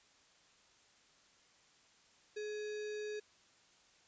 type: tone with sample-and-hold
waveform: sine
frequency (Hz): 422.6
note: G#4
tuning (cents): +30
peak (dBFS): -39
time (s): 2.36-3.2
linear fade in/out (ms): 10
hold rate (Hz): 2100
effects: white hiss -67 dBFS RMS until 4.07 s + resampled to 16000 Hz